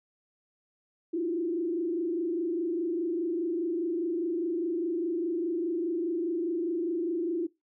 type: tone with frequency modulation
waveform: sine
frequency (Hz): 340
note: F4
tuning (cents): -46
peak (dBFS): -27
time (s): 1.13-7.47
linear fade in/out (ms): 10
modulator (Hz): 24.9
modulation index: 1
effects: noise-tail reverb RT60 0.2 s tail -21 dB re dry